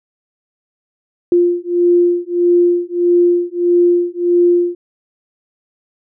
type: beating tone pair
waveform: sine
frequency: 349.2 / 350.8 Hz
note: F4 / F4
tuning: 0 / +8 cents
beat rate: 1.6 Hz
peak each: -13 dBFS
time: 1.32-4.75 s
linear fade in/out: 2 ms
effects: none